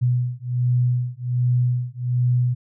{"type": "beating tone pair", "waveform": "sine", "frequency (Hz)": [123, 124.3], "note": ["B2", "B2"], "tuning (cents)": [-7, 12], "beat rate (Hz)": 1.3, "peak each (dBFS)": -21, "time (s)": [0.01, 2.55], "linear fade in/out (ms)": 20, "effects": []}